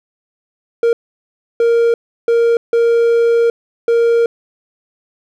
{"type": "tone bursts at uneven times", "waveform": "triangle", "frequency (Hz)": 466.2, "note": "A#4", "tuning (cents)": 0, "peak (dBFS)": -7, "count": 5, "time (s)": [[0.83, 0.93], [1.6, 1.94], [2.28, 2.57], [2.73, 3.5], [3.88, 4.26]], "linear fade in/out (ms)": 2, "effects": []}